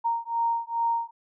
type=beating tone pair; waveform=sine; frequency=927 / 929.4 Hz; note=A#5 / A#5; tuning=-10 / -5 cents; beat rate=2.4 Hz; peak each=-27 dBFS; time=0.04-1.11 s; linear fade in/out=20 ms; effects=none